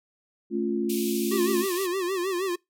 sine chord, A augmented, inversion none, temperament equal, 220 / 277.2 / 349.2 Hz, A3 / C#4 / E#4, 0 / 0 / 0 cents, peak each -28 / -31 / -27 dBFS, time 0.5-1.66 s, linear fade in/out 50 ms
white band-pass noise, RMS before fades -36 dBFS, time 0.89-1.87 s, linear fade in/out 10 ms, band 2300 to 16000 Hz, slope 96 dB/octave
square tone with vibrato, 368.8 Hz, F#4, 6 cents flat, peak -26 dBFS, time 1.31-2.56 s, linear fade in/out 10 ms, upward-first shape sine, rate 6.4 Hz, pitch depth 110 cents each way
effects noise-tail reverb RT60 0.2 s tail -25 dB re dry

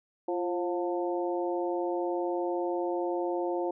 harmonic tone with a mistuned harmonic, 178 Hz, F3, 33 cents sharp, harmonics 2 / 3 / 4 / 5, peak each -30 / -34 / -36 / -38 dBFS, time 0.28-3.71 s, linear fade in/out 5 ms, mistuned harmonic 2, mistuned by -45 cents, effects none

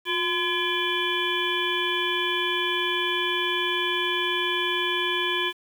harmonic tone with a mistuned harmonic, 340 Hz, F4, 46 cents flat, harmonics 1 / 3 / 5 / 7 / 9 / 10, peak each -30 / -30 / -30 / -30 / -30 / -30 dBFS, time 0.05-5.53 s, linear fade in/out 50 ms, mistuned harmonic 1, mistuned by +86 cents, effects 8-bit

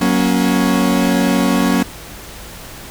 40% pulse chord, F# major, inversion none, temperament equal with one note detuned, 185 / 235.8 / 277.2 Hz, F#3 / A#3 / C#4, 0 / +20 / 0 cents, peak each -16 dBFS, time 0.01-1.83 s, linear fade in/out 5 ms, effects added 50 Hz sine -41 dBFS peak until 2.9 s + pink hiss -34 dBFS RMS until 2.9 s

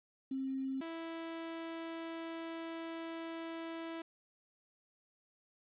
sine / sawtooth tone pair in turn, 266.6 / 329.1 Hz, C4 / E4, +33 / -3 cents, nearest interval major third, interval 364 cents, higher second, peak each -35 / -37 dBFS, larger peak first, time 0.31-0.81 / 0.81-4.02 s, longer second, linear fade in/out 5 ms, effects resampled to 8000 Hz + 11-bit

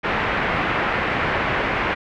white low-pass noise, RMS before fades -22 dBFS, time 0.03-1.95 s, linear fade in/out 20 ms, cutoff 2200 Hz, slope 24 dB/octave, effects none

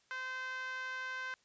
5% pulse tone with band-pass filter, 516 Hz, C5, 24 cents flat, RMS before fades -41 dBFS, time 0.11-1.34 s, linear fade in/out 0 ms, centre 1400 Hz, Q 4.1, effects white hiss -71 dBFS RMS until 1.44 s + resampled to 16000 Hz

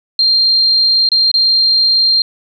sine tone with dropouts, 4186 Hz, C8, in tune, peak -8 dBFS, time 0.19-2.22 s, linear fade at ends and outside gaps 2 ms, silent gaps 1.089-1.117 / 1.315-1.34 s, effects none

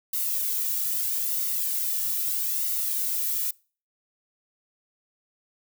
violet noise with flanger, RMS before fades -27 dBFS, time 0.13-3.51 s, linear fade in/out 5 ms, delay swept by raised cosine 1.2 to 1.94 ms, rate 0.78 Hz, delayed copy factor -0.6, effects noise-tail reverb RT60 0.4 s tail -25 dB re dry

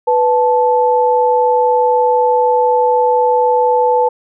sine tone pair together, 494.4 / 874 Hz, B4 / A5, +2 / -12 cents, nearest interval minor seventh, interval 986 cents, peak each -12 dBFS, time 0.07-4.09 s, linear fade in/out 10 ms, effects none

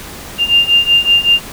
sine beating tone pair, 2796 / 2801.3 Hz, F7 / F7, +1 / +5 cents, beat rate 5.3 Hz, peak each -12 / -10 dBFS, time 0.38-1.4 s, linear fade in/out 50 ms, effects pink hiss -30 dBFS RMS until 1.52 s

